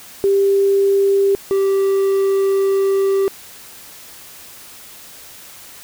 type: tone pair in turn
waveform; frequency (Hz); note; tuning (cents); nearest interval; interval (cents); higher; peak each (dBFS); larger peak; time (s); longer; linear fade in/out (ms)
sine / triangle; 395 / 390.5; G4 / G4; +13 / -7; unison; 20; first; -11; neither; 0.24-1.35 / 1.51-3.28; second; 0
effects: white hiss -39 dBFS RMS until 5.83 s